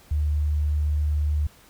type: tone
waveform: sine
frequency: 74.7 Hz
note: D2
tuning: 30 cents sharp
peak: -20 dBFS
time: 0.11-1.47 s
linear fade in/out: 5 ms
effects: pink hiss -53 dBFS RMS until 1.69 s